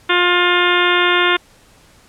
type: harmonic tone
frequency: 354.2 Hz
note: F4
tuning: 24 cents sharp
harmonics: 1 / 2 / 3 / 4 / 5 / 6 / 7 / 8 / 9 / 10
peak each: -18 / -25 / -19 / -18 / -21 / -21 / -24 / -23 / -26 / -22 dBFS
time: 0.09-1.37 s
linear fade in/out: 10 ms
effects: pink hiss -49 dBFS RMS until 2.08 s + low-pass 11000 Hz 12 dB/octave